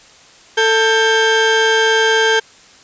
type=tone pair together; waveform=30% pulse; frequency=444.5 / 1584 Hz; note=A4 / G6; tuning=+18 / +18 cents; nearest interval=octave + minor seventh; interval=2200 cents; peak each=-11 dBFS; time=0.57-2.4 s; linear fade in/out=10 ms; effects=white hiss -44 dBFS RMS until 2.83 s + resampled to 16000 Hz